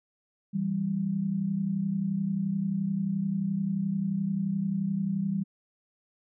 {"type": "tone pair together", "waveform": "sine", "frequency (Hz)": [164.8, 196.28], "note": ["E3", "G3"], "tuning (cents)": [0, 2], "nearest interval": "minor third", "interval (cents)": 302, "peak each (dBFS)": [-32, -27], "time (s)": [0.53, 5.44], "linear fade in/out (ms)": 20, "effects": []}